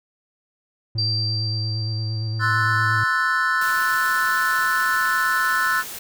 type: tone with vibrato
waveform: triangle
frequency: 110 Hz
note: A2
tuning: in tune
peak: -21 dBFS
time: 0.95-3.04 s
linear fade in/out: 5 ms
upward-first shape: square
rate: 8.7 Hz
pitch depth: 25 cents each way
type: tone with exponential decay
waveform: sine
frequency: 4699 Hz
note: D8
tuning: in tune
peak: -20 dBFS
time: 0.98-4.43 s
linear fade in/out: 5 ms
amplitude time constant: 750 ms
type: chord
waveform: triangle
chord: F# half-diminished seventh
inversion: second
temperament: equal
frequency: 1046.5 / 1318.5 / 1480 / 1760 Hz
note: C6 / E6 / F#6 / A6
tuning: 0 / 0 / 0 / 0 cents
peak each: -25 / -22 / -20 / -22 dBFS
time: 2.39-5.84 s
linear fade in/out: 50 ms
type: noise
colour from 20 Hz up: white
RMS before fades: -34 dBFS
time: 3.61-5.99 s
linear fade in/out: 5 ms
effects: none